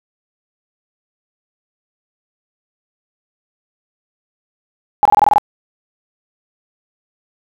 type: tone bursts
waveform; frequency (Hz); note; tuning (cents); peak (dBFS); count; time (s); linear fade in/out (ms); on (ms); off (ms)
sine; 830.6; G#5; 0; -6; 8; 5.03-5.382; 0; 23; 24
effects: none